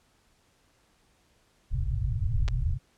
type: low-pass noise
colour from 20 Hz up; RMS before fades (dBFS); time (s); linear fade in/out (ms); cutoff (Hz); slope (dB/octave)
pink; -27; 1.7-2.79; 50; 140; 96
type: clicks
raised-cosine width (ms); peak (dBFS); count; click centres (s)
0.2; -18; 2; 2.48 / 2.485
effects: pink hiss -66 dBFS RMS until 2.97 s + low-pass 10000 Hz 12 dB/octave